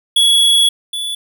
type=tone pair in turn; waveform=square; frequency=3365 / 3444 Hz; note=G#7 / A7; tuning=+22 / -38 cents; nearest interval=unison; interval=40 cents; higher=second; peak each=-9 / -20 dBFS; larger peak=first; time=0.16-0.69 / 0.93-1.15 s; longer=first; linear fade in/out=5 ms; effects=none